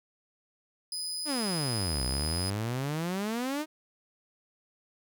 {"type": "tone", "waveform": "30% pulse", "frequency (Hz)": 4992, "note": "D#8", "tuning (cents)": 5, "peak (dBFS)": -30, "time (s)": [0.92, 2.5], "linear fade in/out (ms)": 2}
{"type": "exponential two-way sweep", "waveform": "sawtooth", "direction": "down then up", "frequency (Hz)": [316.4, 61.74, 316.4], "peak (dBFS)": -26, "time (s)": [1.25, 3.66], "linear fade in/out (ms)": 50, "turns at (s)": 2.04}
{"effects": []}